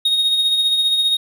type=tone with tremolo; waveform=triangle; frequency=3733 Hz; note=A#7; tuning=2 cents sharp; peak=-11 dBFS; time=0.05-1.17 s; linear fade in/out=5 ms; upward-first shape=sine; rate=15 Hz; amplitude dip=40%; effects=none